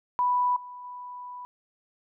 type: tone with level steps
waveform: sine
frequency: 987.8 Hz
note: B5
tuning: in tune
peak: -21 / -39 / -37 dBFS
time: 0.19-1.45 s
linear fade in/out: 0 ms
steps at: 0.56 / 0.84 s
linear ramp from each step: 5 ms
effects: none